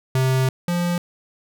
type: tone pair in turn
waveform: square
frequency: 130.81 / 174.61 Hz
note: C3 / F3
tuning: 0 / 0 cents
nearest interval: perfect fourth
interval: 500 cents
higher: second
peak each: -17 / -20 dBFS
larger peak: first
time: 0.15-0.49 / 0.68-0.98 s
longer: first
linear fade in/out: 2 ms
effects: none